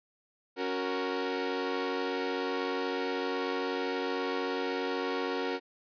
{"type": "chord", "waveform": "sawtooth", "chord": "F# major", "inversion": "second", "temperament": "equal", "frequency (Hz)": [277.2, 370, 466.2], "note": ["C#4", "F#4", "A#4"], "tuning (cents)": [0, 0, 0], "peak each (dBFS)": [-32, -31, -30], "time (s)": [0.56, 5.6], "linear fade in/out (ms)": 50, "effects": ["resampled to 11025 Hz"]}